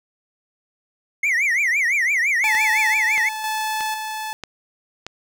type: tone with vibrato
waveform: triangle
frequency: 2093 Hz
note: C7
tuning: in tune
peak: -15 dBFS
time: 1.23-3.29 s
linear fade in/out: 5 ms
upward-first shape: triangle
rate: 5.9 Hz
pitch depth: 260 cents each way
type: tone with tremolo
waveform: sawtooth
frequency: 868 Hz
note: A5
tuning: 24 cents flat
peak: -18 dBFS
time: 2.44-4.33 s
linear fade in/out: 0 ms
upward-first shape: square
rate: 1 Hz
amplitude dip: 40%
type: click train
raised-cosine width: 0.2 ms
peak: -14 dBFS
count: 5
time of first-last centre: 2.55-5.066 s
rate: 1.59 Hz
effects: none